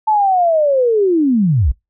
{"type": "linear sweep", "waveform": "sine", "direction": "down", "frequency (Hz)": [881, 49], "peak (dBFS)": -10, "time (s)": [0.07, 1.72], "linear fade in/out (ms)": 10, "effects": ["noise-tail reverb RT60 0.2 s tail -25 dB re dry"]}